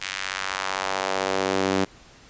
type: tone with high-pass filter sweep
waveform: sawtooth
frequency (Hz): 95.6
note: G2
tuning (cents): -43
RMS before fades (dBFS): -26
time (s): 0.01-1.85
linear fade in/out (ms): 10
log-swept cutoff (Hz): 2200 to 260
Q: 1.2
effects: pink hiss -50 dBFS RMS until 2.29 s + resampled to 16000 Hz